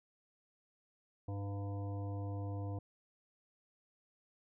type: harmonic tone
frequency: 100 Hz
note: G2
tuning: 35 cents sharp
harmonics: 1 / 3 / 5 / 7 / 9 / 10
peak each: -38 / -47 / -50 / -52 / -58 / -59 dBFS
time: 1.28-2.79 s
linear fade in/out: 5 ms
effects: none